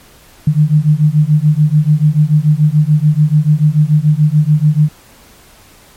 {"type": "beating tone pair", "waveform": "sine", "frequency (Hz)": [148.1, 155], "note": ["D3", "D#3"], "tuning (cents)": [15, -6], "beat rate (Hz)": 6.9, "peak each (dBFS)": -10, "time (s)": [0.47, 4.89], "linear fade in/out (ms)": 5, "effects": ["pink hiss -43 dBFS RMS until 5.96 s", "MP3 64 kbps"]}